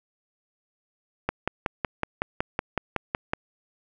click train, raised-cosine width 0.5 ms, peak -9 dBFS, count 12, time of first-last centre 1.29-3.335 s, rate 5.38 Hz, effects none

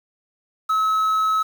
triangle tone with quantisation, 1290 Hz, E6, 38 cents flat, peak -15 dBFS, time 0.69-1.43 s, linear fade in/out 10 ms, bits 7, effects none

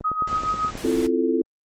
click train, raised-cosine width 2 ms, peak -20 dBFS, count 9, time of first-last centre 0.01-0.86 s, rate 9.41 Hz
sine tone with tremolo, 1260 Hz, D#6, 21 cents sharp, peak -18 dBFS, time 0.04-0.71 s, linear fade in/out 10 ms, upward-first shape triangle, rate 7.1 Hz, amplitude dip 75%
pink noise, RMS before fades -35 dBFS, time 0.27-1.07 s, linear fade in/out 5 ms
sine chord, F major seventh, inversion second, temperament equal, 261.6 / 329.6 / 349.2 / 440 Hz, C4 / E4 / F4 / A4, 0 / 0 / 0 / 0 cents, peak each -24 dBFS, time 0.84-1.42 s, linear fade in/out 5 ms
effects low-pass 12000 Hz 12 dB/octave + Opus 24 kbps

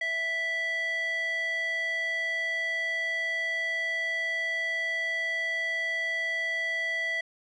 square tone with band-pass filter, 658 Hz, E5, 3 cents flat, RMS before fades -30 dBFS, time 0.01-7.21 s, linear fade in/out 5 ms, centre 2200 Hz, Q 5.6, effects resampled to 22050 Hz + 11-bit

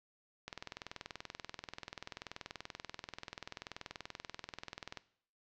click train, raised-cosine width 0.2 ms, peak -25 dBFS, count 94, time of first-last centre 0.48-4.973 s, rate 20.7 Hz, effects noise-tail reverb RT60 0.6 s tail -18 dB re dry + low-pass 6000 Hz 12 dB/octave

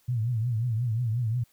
sine tone with vibrato, 116.54 Hz, A#2, in tune, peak -24 dBFS, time 0.08-1.44 s, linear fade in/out 10 ms, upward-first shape triangle, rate 5.6 Hz, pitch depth 160 cents each way, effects white hiss -65 dBFS RMS until 1.52 s

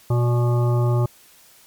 harmonic tone with a mistuned harmonic, 121.2 Hz, B2, 32 cents flat, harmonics 1 / 3 / 5 / 7 / 9 / 10, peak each -16 / -26 / -30 / -33 / -35 / -36 dBFS, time 0.1-1.06 s, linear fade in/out 5 ms, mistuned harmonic 5, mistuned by -38 cents, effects white hiss -51 dBFS RMS until 1.66 s + MP3 96 kbps

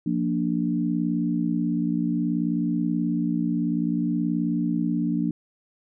sine chord, Bb major, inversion second, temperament equal, 174.61 / 233.1 / 293.7 Hz, F3 / Bb3 / D4, 0 / 0 / 0 cents, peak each -26 dBFS, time 0.06-5.31 s, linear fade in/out 5 ms, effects none

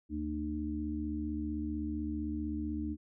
harmonic tone, 75.7 Hz, D#2, 47 cents flat, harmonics 1 / 3 / 4, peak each -39 / -39 / -36 dBFS, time 0.09-2.97 s, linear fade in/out 50 ms, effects none

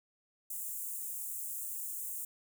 white high-pass noise, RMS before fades -40 dBFS, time 0.5-2.25 s, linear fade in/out 5 ms, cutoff 7200 Hz, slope 48 dB/octave, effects none

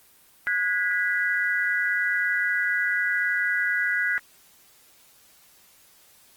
sine tone cluster, 1458 / 1648 / 1973 Hz, F#6 / G#6 / B6, -26 / -14 / -2 cents, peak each -26 dBFS, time 0.47-4.18 s, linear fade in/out 0 ms, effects white hiss -56 dBFS RMS until 6.36 s + Opus 24 kbps

